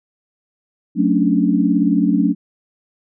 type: chord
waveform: sine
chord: D major seventh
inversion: first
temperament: just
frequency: 183.54 / 220.2 / 275.3 / 293.7 Hz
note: F#3 / A3 / C#4 / D4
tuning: -14 / +2 / -12 / 0 cents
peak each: -18 dBFS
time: 0.95-2.35 s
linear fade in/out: 50 ms
effects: none